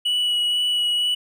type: tone with vibrato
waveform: triangle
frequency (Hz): 2936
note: F#7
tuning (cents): -14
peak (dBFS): -17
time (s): 0.05-1.15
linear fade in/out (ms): 10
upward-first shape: sine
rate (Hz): 2.1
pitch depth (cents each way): 11
effects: none